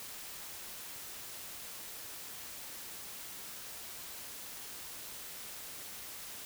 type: silence
effects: white hiss -46 dBFS RMS until 6.45 s